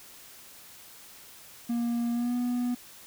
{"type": "tone with pitch glide", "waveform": "triangle", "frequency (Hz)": [236.3, 244.8], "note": ["A#3", "B3"], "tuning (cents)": [24, -15], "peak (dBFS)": -24, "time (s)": [1.69, 2.75], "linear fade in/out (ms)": 10, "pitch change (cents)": 61, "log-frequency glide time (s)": [2.12, 2.35], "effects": ["white hiss -50 dBFS RMS until 3.06 s"]}